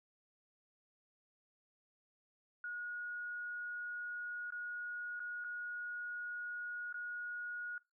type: tone with dropouts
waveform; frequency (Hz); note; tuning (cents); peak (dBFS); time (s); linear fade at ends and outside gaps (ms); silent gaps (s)
sine; 1447; F#6; -39; -40; 2.64-7.78; 2; 4.505-4.522 / 5.195-5.201 / 5.441-5.445 / 6.927-6.942
effects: noise-tail reverb RT60 0.2 s tail -21 dB re dry

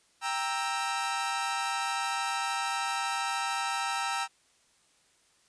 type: chord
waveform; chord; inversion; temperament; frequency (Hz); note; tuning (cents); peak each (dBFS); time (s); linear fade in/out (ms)
sawtooth; E diminished; first; equal with one note detuned; 788.5 / 932.3 / 1318.5; G5 / Bb5 / E6; +10 / 0 / 0; -30; 0.21-4.28; 50
effects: white hiss -66 dBFS RMS until 5.48 s + resampled to 22050 Hz

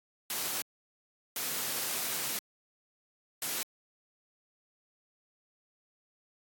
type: noise bursts at uneven times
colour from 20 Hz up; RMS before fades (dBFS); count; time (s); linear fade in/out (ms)
white; -34; 3; 0.3-0.62 / 1.36-2.39 / 3.42-3.63; 2
effects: high-pass 150 Hz 12 dB/octave + AAC 64 kbps

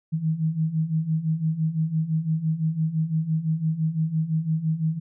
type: beating tone pair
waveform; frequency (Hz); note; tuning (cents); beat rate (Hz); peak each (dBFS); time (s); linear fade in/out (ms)
sine; 155.56 / 161.46; D#3 / E3; 0 / -36; 5.9; -27 / -23; 0.12-5; 20
effects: none

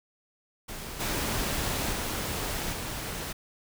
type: noise with level steps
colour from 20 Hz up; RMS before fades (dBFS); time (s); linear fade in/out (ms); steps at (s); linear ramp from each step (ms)
pink; -39 / -30 / -32 / -35; 0.68-3.33; 10; 0.99 / 1.91 / 2.72; 20
effects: none

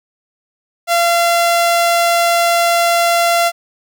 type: tone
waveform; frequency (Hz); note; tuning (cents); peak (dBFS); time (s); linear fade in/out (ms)
sawtooth; 685; F5; -34; -7; 0.87-3.52; 50
effects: none

